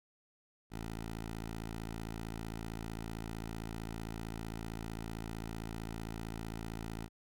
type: tone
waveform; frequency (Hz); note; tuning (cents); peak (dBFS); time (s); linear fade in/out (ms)
10% pulse; 55.5; A1; +16; -32; 0.7-7.09; 50
effects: none